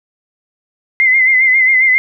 sine tone with vibrato, 2069 Hz, C7, 20 cents flat, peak -7 dBFS, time 1-1.98 s, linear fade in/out 0 ms, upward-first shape sine, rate 7.4 Hz, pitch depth 52 cents each way, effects none

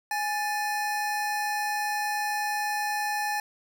square tone pair together, 830.6 / 1761.3 Hz, G#5 / A6, 0 / +1 cents, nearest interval octave + minor second, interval 1301 cents, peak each -29 / -32 dBFS, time 0.11-3.4 s, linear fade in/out 2 ms, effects none

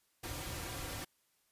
pink noise with comb filter, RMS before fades -42 dBFS, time 0.23-1.05 s, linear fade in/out 10 ms, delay 4.7 ms, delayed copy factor -0.7, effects white hiss -75 dBFS RMS until 1.51 s + resampled to 32000 Hz

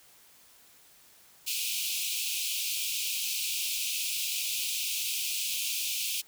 pink high-pass noise, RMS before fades -32 dBFS, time 1.46-6.22 s, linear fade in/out 20 ms, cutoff 2400 Hz, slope 96 dB/octave, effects white hiss -58 dBFS RMS until 6.27 s

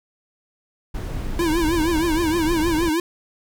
brown noise, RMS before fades -27 dBFS, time 0.94-2.9 s, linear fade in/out 10 ms
square tone with vibrato, 326.7 Hz, E4, 15 cents flat, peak -19 dBFS, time 1.39-3 s, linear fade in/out 2 ms, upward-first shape triangle, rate 6.4 Hz, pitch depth 140 cents each way
effects none

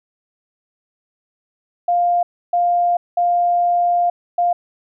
sine tone bursts at uneven times, 701 Hz, F5, 6 cents sharp, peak -13 dBFS, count 4, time 1.88-2.23 / 2.53-2.97 / 3.17-4.1 / 4.38-4.53 s, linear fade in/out 5 ms, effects none

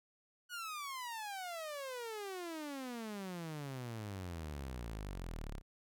sawtooth exponential sweep, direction down, 1480 to 32.65 Hz, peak -38 dBFS, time 0.49-5.62 s, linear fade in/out 50 ms, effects none

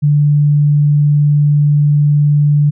sine tone, 146.83 Hz, D3, in tune, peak -7 dBFS, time 0.02-2.71 s, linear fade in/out 20 ms, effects none

